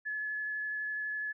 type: tone with vibrato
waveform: sine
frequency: 1711 Hz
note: A6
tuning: 49 cents flat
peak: -33 dBFS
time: 0.05-1.33 s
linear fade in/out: 20 ms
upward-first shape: triangle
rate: 12 Hz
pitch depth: 10 cents each way
effects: none